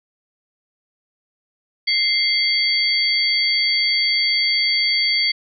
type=tone cluster; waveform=sine; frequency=2099 / 3305 / 4568 Hz; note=C7 / G#7 / D8; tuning=+5 / -9 / -49 cents; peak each=-20 / -25 / -18 dBFS; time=1.87-5.32 s; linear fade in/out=10 ms; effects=none